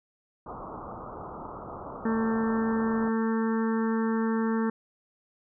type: low-pass noise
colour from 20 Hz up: white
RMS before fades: -40 dBFS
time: 0.46-3.09 s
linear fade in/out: 5 ms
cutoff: 1300 Hz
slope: 96 dB/octave
type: harmonic tone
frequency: 224.2 Hz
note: A3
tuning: 33 cents sharp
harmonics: 1 / 2 / 4 / 5 / 6 / 7 / 8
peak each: -25 / -31 / -37 / -39 / -41 / -42 / -43 dBFS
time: 2.05-4.7 s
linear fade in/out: 5 ms
effects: none